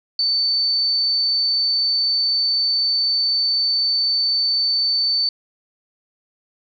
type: tone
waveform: sine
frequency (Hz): 4532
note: C#8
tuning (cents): +37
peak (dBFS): -16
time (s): 0.19-5.29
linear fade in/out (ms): 2
effects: none